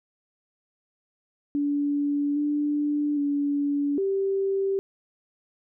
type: tone with pitch steps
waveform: sine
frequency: 287.9 / 293.8 / 286.3 / 390.1 Hz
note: D4 / D4 / D4 / G4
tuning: -34 / +1 / -44 / -8 cents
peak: -22 dBFS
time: 1.55-4.79 s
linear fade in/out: 0 ms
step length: 810 ms
effects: none